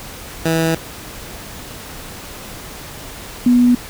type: tone pair in turn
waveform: 15% pulse / sine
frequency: 163 / 244.7 Hz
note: E3 / B3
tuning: -19 / -16 cents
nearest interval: perfect fifth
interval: 703 cents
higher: second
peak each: -8 dBFS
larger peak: neither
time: 0.45-0.75 / 3.46-3.75 s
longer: first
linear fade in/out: 5 ms
effects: pink hiss -33 dBFS RMS until 3.89 s